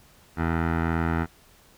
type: tone with low-pass filter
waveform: 15% pulse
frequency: 82.6 Hz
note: E2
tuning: 4 cents sharp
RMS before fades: -25 dBFS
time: 0.36-1.27 s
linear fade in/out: 50 ms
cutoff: 1600 Hz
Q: 2.3
effects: pink hiss -56 dBFS RMS until 1.77 s